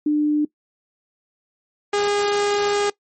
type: tone pair in turn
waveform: sine / sawtooth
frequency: 298.9 / 408.8 Hz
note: D4 / G#4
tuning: +31 / -27 cents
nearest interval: perfect fourth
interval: 542 cents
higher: second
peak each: -15 / -14 dBFS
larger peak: second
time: 0.06-0.45 / 1.93-2.9 s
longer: second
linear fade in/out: 5 ms
effects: noise-tail reverb RT60 0.1 s tail -20 dB re dry + MP3 32 kbps